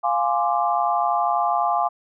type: chord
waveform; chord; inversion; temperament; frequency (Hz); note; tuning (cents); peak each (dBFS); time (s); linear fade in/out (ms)
sine; D half-diminished seventh; first; equal; 698.5 / 830.6 / 1046.5 / 1174.7; F5 / Ab5 / C6 / D6; 0 / 0 / 0 / 0; -22 / -23 / -26 / -25; 0.03-1.89; 20
effects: none